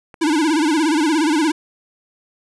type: clicks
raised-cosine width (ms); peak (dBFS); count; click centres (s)
0.5; -24; 5; 0.142 / 0.3 / 0.496 / 0.776 / 1.008
type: tone with vibrato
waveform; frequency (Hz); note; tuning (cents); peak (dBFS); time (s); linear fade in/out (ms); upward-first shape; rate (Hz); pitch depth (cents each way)
square; 310.7; D#4; -2; -15; 0.21-1.52; 10; sine; 17; 130
effects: resampled to 22050 Hz + 7-bit